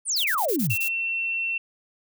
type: exponential sweep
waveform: sine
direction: down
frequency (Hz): 10000 to 83.9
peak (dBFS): -22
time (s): 0.05-0.76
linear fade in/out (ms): 50
type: noise bursts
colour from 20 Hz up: violet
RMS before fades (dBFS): -29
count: 7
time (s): 0.16-0.886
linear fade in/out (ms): 10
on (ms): 84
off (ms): 23
type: tone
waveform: sine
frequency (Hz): 2704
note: E7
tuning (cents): +43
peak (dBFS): -24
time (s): 0.7-1.58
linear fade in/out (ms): 5
effects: none